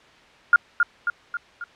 sine tone with echo, 1413 Hz, F6, 20 cents sharp, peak -9 dBFS, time 0.53-0.56 s, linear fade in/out 2 ms, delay 270 ms, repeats 4, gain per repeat -5 dB, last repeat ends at 1.64 s, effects white hiss -51 dBFS RMS until 1.75 s + low-pass 3000 Hz 12 dB/octave

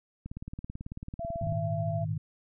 click train, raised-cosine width 5 ms, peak -26 dBFS, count 24, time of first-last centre 0.26-1.524 s, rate 18.2 Hz
sine tone, 673 Hz, E5, 36 cents sharp, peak -33 dBFS, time 1.19-2.05 s, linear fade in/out 20 ms
sine chord, Ab suspended second, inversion none, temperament just, 103.83 / 116.8 / 155.74 Hz, Ab2 / Bb2 / Eb3, 0 / +4 / +2 cents, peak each -33 / -36 / -32 dBFS, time 1.42-2.18 s, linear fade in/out 5 ms
effects none

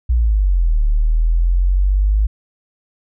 sine exponential two-way sweep, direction down then up, 62 to 36.71 to 52.8 Hz, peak -11 dBFS, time 0.09-2.27 s, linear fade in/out 10 ms, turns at 0.83 s, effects none

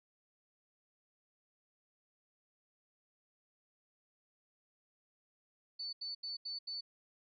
sine tone bursts, 4495 Hz, C#8, 23 cents sharp, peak -39 dBFS, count 5, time 5.79-6.81 s, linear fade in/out 10 ms, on 140 ms, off 80 ms, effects none

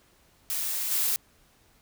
blue noise with level steps, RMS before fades -30 / -26 dBFS, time 0.5-1.16 s, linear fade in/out 0 ms, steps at 0.91 s, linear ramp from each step 5 ms, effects pink hiss -62 dBFS RMS until 1.81 s

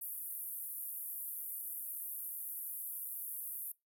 pink band-pass noise, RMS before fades -43 dBFS, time 0.01-3.72 s, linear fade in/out 5 ms, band 11000 to 15000 Hz, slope 48 dB/octave, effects noise-tail reverb RT60 0.2 s tail -23 dB re dry

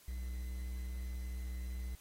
triangle tone with quantisation, 61.74 Hz, B1, in tune, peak -36 dBFS, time 0.08-1.95 s, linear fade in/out 0 ms, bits 10, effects white hiss -62 dBFS RMS until 2 s + AAC 48 kbps

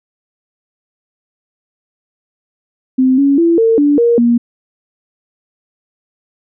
sine tone with pitch steps, 259.2 / 279.2 / 336.3 / 453 / 290.3 / 470.8 / 237 Hz, C4 / C#4 / E4 / A#4 / D4 / A#4 / A#3, -16 / +13 / +35 / -50 / -20 / +17 / +29 cents, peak -7 dBFS, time 2.98-4.38 s, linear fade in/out 10 ms, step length 200 ms, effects none

